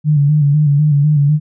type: tone with vibrato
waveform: sine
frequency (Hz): 147.1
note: D3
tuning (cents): +3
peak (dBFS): -8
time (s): 0.04-1.4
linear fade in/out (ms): 50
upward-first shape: square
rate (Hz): 4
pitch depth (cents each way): 51
effects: none